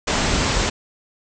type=low-pass noise; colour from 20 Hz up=pink; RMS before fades=-20 dBFS; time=0.07-0.7 s; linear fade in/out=10 ms; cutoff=7900 Hz; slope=96 dB/octave; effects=none